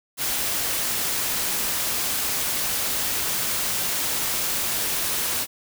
white noise, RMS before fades -25 dBFS, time 0.17-5.47 s, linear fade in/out 50 ms, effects none

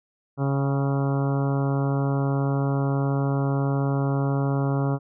harmonic tone with a mistuned harmonic, 138.59 Hz, C#3, in tune, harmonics 1 / 2 / 3 / 4 / 5 / 6 / 7 / 8 / 9 / 10, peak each -22 / -28 / -32 / -34 / -36 / -38 / -39 / -40 / -41 / -42 dBFS, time 0.37-4.99 s, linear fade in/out 50 ms, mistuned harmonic 6, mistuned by -30 cents, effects none

